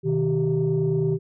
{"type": "tone cluster", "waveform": "sine", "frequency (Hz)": [127.3, 156.5, 387.7], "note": ["C3", "D#3", "G4"], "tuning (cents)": [-47, 10, -19], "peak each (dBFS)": [-26, -22, -22], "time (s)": [0.03, 1.19], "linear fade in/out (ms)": 50, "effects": ["tanh soft clip ceiling -13 dBFS"]}